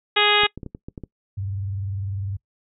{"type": "harmonic tone", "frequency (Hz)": 415.3, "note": "G#4", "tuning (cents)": 0, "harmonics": [1, 2, 3, 4, 5, 6, 7, 8, 9], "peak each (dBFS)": [-24, -24, -24, -24, -24, -24, -24, -24, -24], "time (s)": [0.16, 0.47], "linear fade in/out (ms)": 10}
{"type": "clicks", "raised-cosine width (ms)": 3, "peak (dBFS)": -21, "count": 8, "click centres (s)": [0.435, 0.576, 0.632, 0.663, 0.749, 0.885, 0.978, 1.037]}
{"type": "tone with vibrato", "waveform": "sine", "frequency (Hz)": 98, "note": "G2", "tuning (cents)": 0, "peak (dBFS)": -25, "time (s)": [1.37, 2.37], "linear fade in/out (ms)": 10, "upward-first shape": "sine", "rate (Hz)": 20, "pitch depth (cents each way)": 130}
{"effects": ["noise-tail reverb RT60 0.1 s tail -22 dB re dry"]}